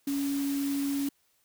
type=tone in noise; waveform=sine; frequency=280 Hz; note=C#4; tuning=18 cents sharp; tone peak=-27 dBFS; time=0.07-1.09 s; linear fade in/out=5 ms; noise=white; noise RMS=-41 dBFS; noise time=0.07-1.09 s; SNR=+11 dB; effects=white hiss -70 dBFS RMS until 1.44 s